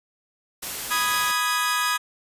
white noise, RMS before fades -31 dBFS, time 0.62-1.32 s, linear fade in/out 10 ms
sawtooth chord, G# minor, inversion first, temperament equal, 987.8 / 1244.5 / 1661.2 Hz, B5 / D#6 / G#6, 0 / 0 / 0 cents, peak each -24 / -21 / -22 dBFS, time 0.9-1.98 s, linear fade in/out 20 ms
effects resampled to 32000 Hz

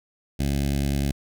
15% pulse tone with notch filter, 69.9 Hz, C#2, 15 cents sharp, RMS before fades -24 dBFS, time 0.39-1.12 s, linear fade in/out 10 ms, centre 1100 Hz, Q 0.58, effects none

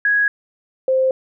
sine tone pair in turn, 1661.2 / 523.2 Hz, G#6 / C5, 0 / 0 cents, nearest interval octave + minor sixth, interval 2000 cents, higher first, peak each -13 dBFS, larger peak neither, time 0.05-0.28 / 0.88-1.11 s, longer neither, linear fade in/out 2 ms, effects none

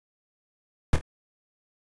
brown noise with echo, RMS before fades -17 dBFS, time 0.93-0.96 s, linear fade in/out 2 ms, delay 26 ms, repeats 2, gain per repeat -10 dB, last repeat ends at 1.012 s, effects resampled to 24000 Hz

